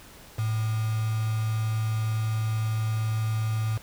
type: tone with quantisation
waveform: sine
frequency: 110 Hz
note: A2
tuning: in tune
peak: -24 dBFS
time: 0.38-3.78 s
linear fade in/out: 10 ms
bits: 6
effects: pink hiss -49 dBFS RMS until 3.82 s